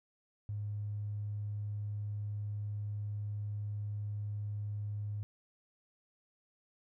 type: tone with tanh clipping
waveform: triangle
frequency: 103.83 Hz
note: G#2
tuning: in tune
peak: -35 dBFS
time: 0.49-5.23 s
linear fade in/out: 0 ms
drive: 2 dB
effects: none